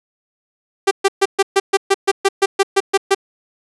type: tone bursts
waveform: sawtooth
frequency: 392 Hz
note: G4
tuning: in tune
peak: -6 dBFS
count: 14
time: 0.87-3.148 s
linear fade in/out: 10 ms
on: 42 ms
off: 130 ms
effects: resampled to 24000 Hz + 7-bit